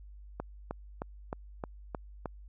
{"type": "click train", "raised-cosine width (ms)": 1, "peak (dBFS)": -21, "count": 7, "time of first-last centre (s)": [0.4, 2.258], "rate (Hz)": 3.23, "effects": ["added 50 Hz sine -47 dBFS peak until 2.48 s"]}